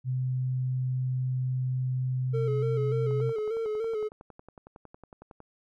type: tone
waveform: sine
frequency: 128.3 Hz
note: C3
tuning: 34 cents flat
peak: -26 dBFS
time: 0.04-3.33 s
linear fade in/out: 50 ms
type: tone with vibrato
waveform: triangle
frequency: 440 Hz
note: A4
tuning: in tune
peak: -26 dBFS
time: 2.33-4.09 s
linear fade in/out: 20 ms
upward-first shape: square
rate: 3.4 Hz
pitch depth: 52 cents each way
type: click train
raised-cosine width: 1 ms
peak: -33 dBFS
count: 26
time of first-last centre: 3.11-5.404 s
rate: 10.9 Hz
effects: none